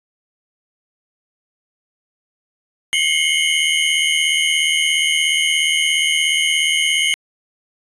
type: tone cluster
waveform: square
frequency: 2119 / 2196 / 2940 / 3096 Hz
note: C7 / C#7 / F#7 / G7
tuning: +21 / -17 / -12 / -22 cents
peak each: -21 dBFS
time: 2.93-7.14 s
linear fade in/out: 0 ms
effects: resampled to 24000 Hz